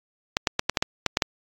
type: clicks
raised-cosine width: 0.2 ms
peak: -3 dBFS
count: 9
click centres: 0.369 / 0.472 / 0.594 / 0.696 / 0.772 / 0.825 / 1.063 / 1.171 / 1.222 s
effects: AAC 64 kbps